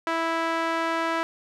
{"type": "tone with band-pass filter", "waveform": "sawtooth", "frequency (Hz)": 329.1, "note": "E4", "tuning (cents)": -3, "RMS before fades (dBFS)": -26, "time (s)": [0.07, 1.23], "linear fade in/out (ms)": 0, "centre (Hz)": 1300, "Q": 1.1, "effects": []}